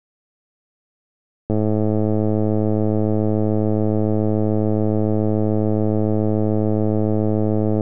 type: click train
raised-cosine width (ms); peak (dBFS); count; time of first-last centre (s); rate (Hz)
2; -7; 676; 1.5-7.808; 107
effects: none